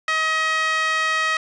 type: tone with band-pass filter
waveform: 5% pulse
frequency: 634 Hz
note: D#5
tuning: 32 cents sharp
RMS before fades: -21 dBFS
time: 0.08-1.37 s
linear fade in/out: 2 ms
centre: 1600 Hz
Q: 2.7
effects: resampled to 22050 Hz + 8-bit